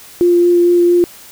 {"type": "tone with vibrato", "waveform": "sine", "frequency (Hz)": 349.2, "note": "F4", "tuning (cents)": 0, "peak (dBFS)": -7, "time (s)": [0.21, 1.04], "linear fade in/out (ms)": 0, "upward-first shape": "sine", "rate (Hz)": 4.4, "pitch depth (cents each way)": 9, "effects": ["white hiss -38 dBFS RMS until 1.31 s"]}